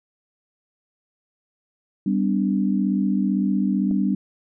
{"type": "chord", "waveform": "sine", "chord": "G major", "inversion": "none", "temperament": "equal with one note detuned", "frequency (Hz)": [196, 251.7, 293.7], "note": ["G3", "B3", "D4"], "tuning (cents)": [0, 33, 0], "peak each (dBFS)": [-20, -25, -25], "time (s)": [2.06, 4.15], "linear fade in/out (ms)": 5}
{"type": "clicks", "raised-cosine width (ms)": 2, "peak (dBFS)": -26, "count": 2, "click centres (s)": [3.91, 3.913]}
{"effects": []}